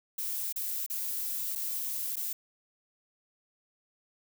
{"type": "noise with dropouts", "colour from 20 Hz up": "violet", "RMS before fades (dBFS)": -34, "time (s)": [0.18, 2.33], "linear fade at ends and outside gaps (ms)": 5, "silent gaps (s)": [[0.526, 0.559], [0.864, 0.899], [1.553, 1.557], [2.158, 2.167]], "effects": []}